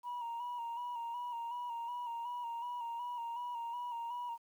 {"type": "tone with vibrato", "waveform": "sine", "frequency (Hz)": 952, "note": "A#5", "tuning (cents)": 36, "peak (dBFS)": -36, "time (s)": [0.03, 4.38], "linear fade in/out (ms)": 50, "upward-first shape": "square", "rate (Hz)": 2.7, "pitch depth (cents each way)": 37, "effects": ["tanh soft clip ceiling -36 dBFS", "11-bit"]}